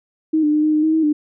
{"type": "tone with pitch steps", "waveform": "sine", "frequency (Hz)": [314.8, 299.4, 303.2, 307.8, 305.3, 315.5, 319.2, 299.5], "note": ["D#4", "D4", "D#4", "D#4", "D#4", "D#4", "D#4", "D4"], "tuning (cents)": [20, 33, -45, -19, -33, 24, 44, 34], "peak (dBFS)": -13, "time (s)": [0.33, 1.13], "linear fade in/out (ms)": 10, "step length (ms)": 100, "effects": []}